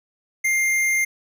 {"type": "tone with hard clipping", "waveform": "sine", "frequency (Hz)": 2108, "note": "C7", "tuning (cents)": 12, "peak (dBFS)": -19, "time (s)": [0.44, 1.05], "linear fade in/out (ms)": 10, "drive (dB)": 15, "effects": []}